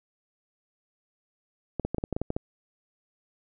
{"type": "clicks", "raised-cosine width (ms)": 2, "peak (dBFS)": -15, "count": 10, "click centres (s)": [1.797, 1.85, 1.946, 1.983, 2.039, 2.127, 2.165, 2.216, 2.304, 2.365], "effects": []}